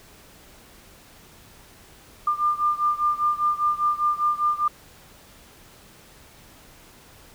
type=beating tone pair; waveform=sine; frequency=1197 / 1202 Hz; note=D6 / D6; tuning=+33 / +40 cents; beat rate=5 Hz; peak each=-22 / -24 dBFS; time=2.27-4.68 s; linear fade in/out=5 ms; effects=pink hiss -50 dBFS RMS until 7.34 s